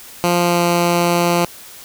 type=tone with pitch glide; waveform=10% pulse; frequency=174.61 to 173.1 Hz; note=F3 to F3; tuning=0 to -15 cents; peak=-5 dBFS; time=0.24-1.45 s; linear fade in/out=0 ms; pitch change=-15 cents; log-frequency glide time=0.38-0.62 s; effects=white hiss -38 dBFS RMS until 1.84 s